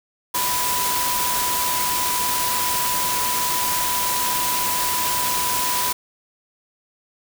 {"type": "tone in noise", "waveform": "sine", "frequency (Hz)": 987.8, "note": "B5", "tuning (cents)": 0, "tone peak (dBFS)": -24, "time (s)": [0.34, 5.93], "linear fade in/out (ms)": 10, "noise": "white", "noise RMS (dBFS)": -23, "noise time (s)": [0.34, 5.93], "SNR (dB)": -4, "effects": []}